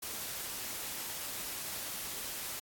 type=noise; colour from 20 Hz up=white; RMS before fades=-40 dBFS; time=0.02-2.6 s; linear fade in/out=10 ms; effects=AAC 64 kbps